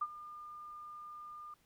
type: tone with ADSR envelope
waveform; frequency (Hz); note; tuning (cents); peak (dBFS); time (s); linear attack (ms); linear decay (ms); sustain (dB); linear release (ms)
sine; 1206; D6; +46; -30; 0.01-1.54; 9; 46; -16; 3
effects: pink hiss -72 dBFS RMS until 1.65 s